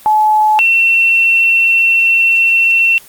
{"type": "tone pair in turn", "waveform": "sine", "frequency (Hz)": [857, 2707], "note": ["A5", "E7"], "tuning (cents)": [-46, 45], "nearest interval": "octave + minor sixth", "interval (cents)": 1991, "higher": "second", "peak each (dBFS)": -7, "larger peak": "neither", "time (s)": [[0.06, 0.59], [0.59, 2.98]], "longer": "second", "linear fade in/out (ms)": 0, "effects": ["white hiss -39 dBFS RMS until 3.08 s", "Opus 24 kbps"]}